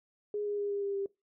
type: tone with pitch steps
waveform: sine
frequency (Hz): 415.3 / 411.2 / 407.2 / 403.2 / 399.3 / 395.4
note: G#4 / G#4 / G#4 / G4 / G4 / G4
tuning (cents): 0 / -17 / -34 / +49 / +32 / +15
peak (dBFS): -31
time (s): 0.34-1.06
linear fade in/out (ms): 2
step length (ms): 120
effects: noise-tail reverb RT60 0.2 s tail -21 dB re dry